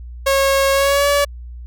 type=tone with pitch glide; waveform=sawtooth; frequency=546 to 571.8 Hz; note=C#5 to D5; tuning=-26 to -46 cents; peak=-9 dBFS; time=0.26-1.25 s; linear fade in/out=10 ms; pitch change=+80 cents; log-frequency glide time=0.72-1.08 s; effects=added 60 Hz sine -30 dBFS peak until 1.66 s